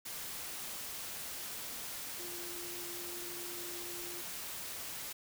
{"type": "tone in noise", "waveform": "sine", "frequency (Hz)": 349.2, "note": "F4", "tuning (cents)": 0, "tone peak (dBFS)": -48, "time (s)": [2.19, 4.22], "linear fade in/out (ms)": 10, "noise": "white", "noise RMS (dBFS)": -43, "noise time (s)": [0.05, 5.13], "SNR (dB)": -8, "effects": []}